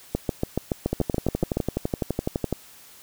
two click trains, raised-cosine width 2 ms, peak -10 / -9 dBFS, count 20 / 11, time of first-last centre 0.93-2.527 / 0.15-1.57 s, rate 11.9 / 7.04 Hz, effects white hiss -49 dBFS RMS until 3.02 s

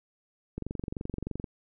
click train, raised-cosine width 3 ms, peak -21 dBFS, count 21, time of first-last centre 0.58-1.442 s, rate 23.2 Hz, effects none

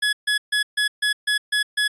25% pulse tone bursts, 1690 Hz, G#6, 30 cents sharp, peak -14 dBFS, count 8, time 0.02-1.88 s, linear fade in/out 10 ms, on 110 ms, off 140 ms, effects resampled to 22050 Hz

